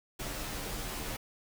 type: noise with comb filter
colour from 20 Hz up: pink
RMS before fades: -38 dBFS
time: 0.19-1.17 s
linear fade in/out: 10 ms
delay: 12 ms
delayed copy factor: -0.95
effects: none